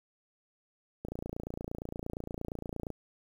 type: click train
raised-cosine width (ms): 2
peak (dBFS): -24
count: 54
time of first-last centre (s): 1.05-2.903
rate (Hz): 28.6
effects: 9-bit